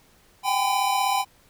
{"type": "tone cluster", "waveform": "square", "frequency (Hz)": [773, 809, 1008], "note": ["G5", "G#5", "B5"], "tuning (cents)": [-24, -46, 35], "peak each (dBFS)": -26, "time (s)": [0.43, 1.25], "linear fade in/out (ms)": 50, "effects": ["pink hiss -58 dBFS RMS until 1.49 s"]}